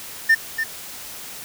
triangle tone with echo, 1800 Hz, A6, 39 cents sharp, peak -9 dBFS, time 0.29-0.35 s, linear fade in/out 10 ms, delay 290 ms, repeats 1, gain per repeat -9 dB, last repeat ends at 0.64 s, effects white hiss -36 dBFS RMS until 1.44 s

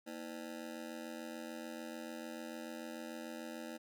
25% pulse ring-modulated tone, 277.3 Hz, C#4, 1 cent sharp, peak -37 dBFS, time 0.06-3.78 s, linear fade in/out 20 ms, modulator 43.4 Hz, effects none

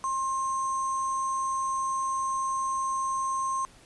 sine tone with sample-and-hold, 1065 Hz, C6, 30 cents sharp, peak -26 dBFS, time 0.04-3.65 s, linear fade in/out 0 ms, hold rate 7350 Hz, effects pink hiss -55 dBFS RMS until 3.85 s + resampled to 24000 Hz

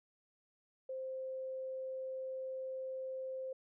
sine tone, 523.3 Hz, C5, in tune, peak -39 dBFS, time 0.89-3.53 s, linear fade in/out 5 ms, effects none

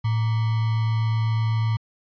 sine tone with sample-and-hold, 111.5 Hz, A2, 23 cents sharp, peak -19 dBFS, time 0.04-1.77 s, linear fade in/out 10 ms, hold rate 1050 Hz, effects resampled to 11025 Hz

